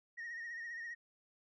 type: tone with vibrato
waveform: sine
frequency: 1864.7 Hz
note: A#6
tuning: in tune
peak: -40 dBFS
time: 0.17-0.95 s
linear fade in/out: 20 ms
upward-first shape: triangle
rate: 15 Hz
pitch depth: 58 cents each way
effects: tanh soft clip ceiling -40 dBFS